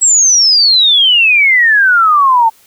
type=exponential sweep; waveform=sine; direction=down; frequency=7830 to 880 Hz; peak=-5 dBFS; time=0.01-2.5 s; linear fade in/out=20 ms; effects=white hiss -47 dBFS RMS until 2.66 s